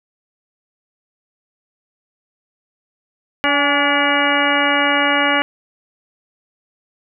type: harmonic tone with a mistuned harmonic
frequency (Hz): 287.2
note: D4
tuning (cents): -39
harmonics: 1 / 2 / 3 / 4 / 5 / 6 / 7 / 8 / 10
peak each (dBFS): -22 / -22 / -22 / -22 / -22 / -22 / -22 / -22 / -22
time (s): 3.44-5.42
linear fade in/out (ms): 0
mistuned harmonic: 3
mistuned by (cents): -44
effects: none